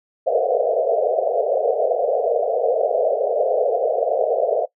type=band-pass noise; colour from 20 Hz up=pink; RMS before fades=-19 dBFS; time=0.26-4.66 s; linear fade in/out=20 ms; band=440 to 710 Hz; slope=96 dB/octave; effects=noise-tail reverb RT60 0.1 s tail -19 dB re dry